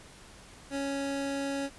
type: tone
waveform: 25% pulse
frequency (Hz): 277.2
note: C#4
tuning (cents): 0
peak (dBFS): -27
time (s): 0.7-1.7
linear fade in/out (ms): 50
effects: pink hiss -52 dBFS RMS until 1.78 s + resampled to 24000 Hz